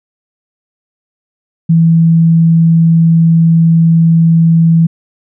sine tone, 164.81 Hz, E3, in tune, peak -4 dBFS, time 1.69-4.87 s, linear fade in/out 10 ms, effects none

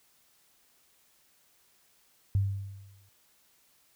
sine tone with exponential decay, 98.5 Hz, G2, 9 cents sharp, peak -21 dBFS, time 2.35-3.09 s, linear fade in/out 0 ms, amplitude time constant 160 ms, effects white hiss -66 dBFS RMS until 3.95 s

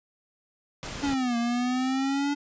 pink noise, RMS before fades -36 dBFS, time 0.83-1.14 s, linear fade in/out 0 ms
square exponential two-way sweep, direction down then up, 289.1 to 233.1 to 289.1 Hz, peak -25 dBFS, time 1.02-2.35 s, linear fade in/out 20 ms, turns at 1.37 s
effects resampled to 16000 Hz

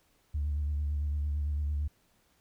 sine tone with vibrato, 73.42 Hz, D2, in tune, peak -27 dBFS, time 0.34-1.88 s, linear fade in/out 10 ms, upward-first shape sine, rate 8.9 Hz, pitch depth 40 cents each way, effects tanh soft clip ceiling -25 dBFS + pink hiss -69 dBFS RMS until 2.4 s

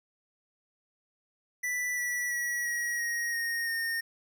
square tone with pitch steps, 1975.5 / 1951.7 / 1928.2 / 1904.9 / 1881.9 / 1859.2 / 1836.8 Hz, B6 / B6 / B6 / A#6 / A#6 / A#6 / A#6, 0 / -21 / -42 / +37 / +16 / -5 / -26 cents, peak -30 dBFS, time 1.63-4.01 s, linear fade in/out 10 ms, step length 340 ms, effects none

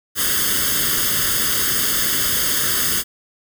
white noise with comb filter, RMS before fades -19 dBFS, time 0.15-3.04 s, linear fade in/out 50 ms, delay 0.61 ms, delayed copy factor +0.85, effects none

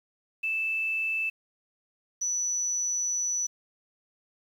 sine tone pair in turn, 2637 / 5940 Hz, E7 / F#8, 0 / +6 cents, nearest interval octave + major second, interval 1406 cents, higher second, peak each -26 dBFS, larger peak neither, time 0.43-1.3 / 2.21-3.47 s, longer second, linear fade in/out 10 ms, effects 9-bit

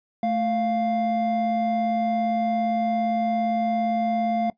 triangle tone pair together, 220 / 697.5 Hz, A3 / F5, 0 / -2 cents, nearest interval octave + minor sixth, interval 1998 cents, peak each -23 / -21 dBFS, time 0.23-4.5 s, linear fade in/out 2 ms, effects noise-tail reverb RT60 0.1 s tail -18 dB re dry + resampled to 11025 Hz

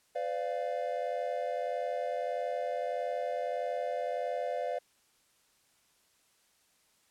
triangle chord, B diminished, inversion none, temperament equal with one note detuned, 505.7 / 587.3 / 698.5 Hz, B4 / D5 / F5, +41 / 0 / 0 cents, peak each -34 dBFS, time 0.15-4.79 s, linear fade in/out 10 ms, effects white hiss -69 dBFS RMS until 7.1 s + low-pass 11000 Hz 12 dB/octave

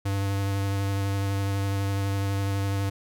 square tone with vibrato, 98.7 Hz, G2, 12 cents sharp, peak -25 dBFS, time 0.05-2.9 s, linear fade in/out 10 ms, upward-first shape sine, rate 12 Hz, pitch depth 14 cents each way, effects none

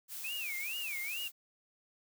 blue noise, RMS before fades -43 dBFS, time 0.08-1.32 s, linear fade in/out 50 ms
sine tone with vibrato, 2460 Hz, D#7, 20 cents flat, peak -37 dBFS, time 0.24-1.28 s, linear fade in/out 5 ms, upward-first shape sine, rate 2.3 Hz, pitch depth 270 cents each way
effects none

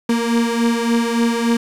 35% pulse beating tone pair, 232.2 / 235.7 Hz, A#3 / A#3, -7 / +19 cents, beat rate 3.5 Hz, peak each -15 / -19 dBFS, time 0.09-1.57 s, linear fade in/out 5 ms, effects low-pass 10000 Hz 12 dB/octave + 7-bit

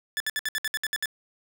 sawtooth tone bursts, 1736 Hz, A6, 24 cents flat, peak -22 dBFS, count 10, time 0.17-1.057 s, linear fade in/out 0 ms, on 32 ms, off 63 ms, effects none

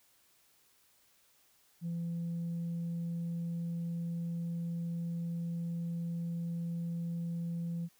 sine tone, 169.4 Hz, E3, 48 cents sharp, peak -32 dBFS, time 1.81-7.89 s, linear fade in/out 50 ms, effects tanh soft clip ceiling -32 dBFS + white hiss -68 dBFS RMS until 7.99 s

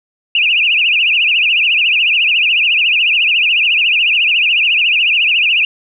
sine tone with vibrato, 2645 Hz, E7, 5 cents sharp, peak -9 dBFS, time 0.35-5.65 s, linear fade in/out 2 ms, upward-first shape triangle, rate 14 Hz, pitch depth 200 cents each way, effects none

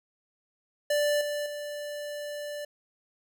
square tone with level steps, 587.3 Hz, D5, in tune, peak -24 / -30 / -35 dBFS, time 0.9-2.65 s, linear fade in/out 5 ms, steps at 1.21 / 1.46 s, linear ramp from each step 2 ms, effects none

